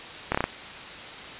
slowing click train, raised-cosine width 0.5 ms, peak -8 dBFS, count 5, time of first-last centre 0.32-0.441 s, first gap 26 ms, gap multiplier 1.1, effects white hiss -39 dBFS RMS until 1.39 s + resampled to 8000 Hz

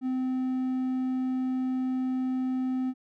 triangle tone, 257.6 Hz, C4, 27 cents flat, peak -24 dBFS, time 0.01-2.94 s, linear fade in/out 50 ms, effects none

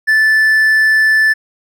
triangle tone, 1753 Hz, A6, 7 cents flat, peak -6 dBFS, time 0.07-1.34 s, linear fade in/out 20 ms, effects none

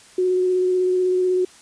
sine tone with vibrato, 366.8 Hz, F#4, 15 cents flat, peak -16 dBFS, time 0.18-1.45 s, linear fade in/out 5 ms, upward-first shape square, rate 16 Hz, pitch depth 11 cents each way, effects white hiss -48 dBFS RMS until 1.61 s + resampled to 22050 Hz

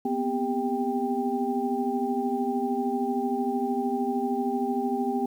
sine tone cluster, 241.7 / 254.8 / 398.1 / 790 Hz, B3 / C4 / G4 / G5, -37 / -46 / +27 / +13 cents, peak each -30 dBFS, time 0.05-5.26 s, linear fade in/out 5 ms, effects 9-bit

